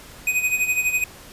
square tone with tremolo, 2500 Hz, D#7, 8 cents sharp, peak -17 dBFS, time 0.27-1.04 s, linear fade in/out 2 ms, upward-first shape sine, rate 12 Hz, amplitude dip 70%, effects pink hiss -43 dBFS RMS until 1.32 s + resampled to 32000 Hz

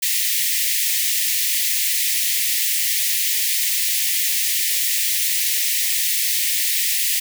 white high-pass noise, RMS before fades -20 dBFS, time 0.02-7.2 s, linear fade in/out 10 ms, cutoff 1800 Hz, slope 96 dB/octave, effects none

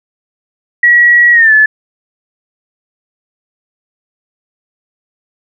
sine tone with pitch glide, 1920 to 1730.4 Hz, B6 to A6, -49 to -29 cents, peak -3 dBFS, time 0.83-1.66 s, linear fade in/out 5 ms, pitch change -180 cents, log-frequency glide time 1.32-1.53 s, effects none

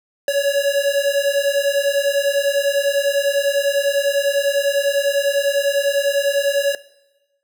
square beating tone pair, 558 / 568 Hz, C#5 / C#5, +11 / +42 cents, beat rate 10 Hz, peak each -20 dBFS, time 0.28-6.75 s, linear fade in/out 2 ms, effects noise-tail reverb RT60 1.0 s tail -19 dB re dry

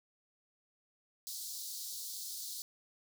pink high-pass noise, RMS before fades -43 dBFS, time 1.27-2.62 s, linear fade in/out 0 ms, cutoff 4000 Hz, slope 48 dB/octave, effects none

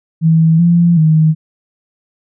sine tone with pitch steps, 161.9 / 171.5 / 157.3 Hz, E3 / F3 / D#3, -31 / -31 / +19 cents, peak -6 dBFS, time 0.21-1.35 s, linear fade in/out 50 ms, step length 380 ms, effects none

